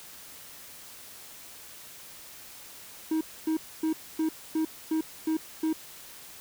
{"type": "tone bursts", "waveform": "triangle", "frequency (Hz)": 317.3, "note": "D#4", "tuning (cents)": 34, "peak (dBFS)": -22, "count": 8, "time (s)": [3.11, 5.73], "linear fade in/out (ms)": 5, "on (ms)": 100, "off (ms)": 260, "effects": ["white hiss -47 dBFS RMS until 6.4 s"]}